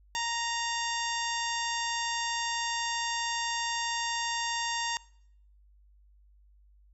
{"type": "harmonic tone with a mistuned harmonic", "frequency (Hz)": 932.3, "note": "A#5", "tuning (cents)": 0, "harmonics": [1, 2, 3, 4, 5, 6, 7, 8], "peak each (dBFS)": [-33, -36, -38, -39, -40, -41, -41, -42], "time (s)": [0.15, 4.97], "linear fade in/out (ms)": 0, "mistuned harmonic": 4, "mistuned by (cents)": -67, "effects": ["noise-tail reverb RT60 0.7 s tail -23 dB re dry", "added 50 Hz sine -57 dBFS peak until 6.93 s"]}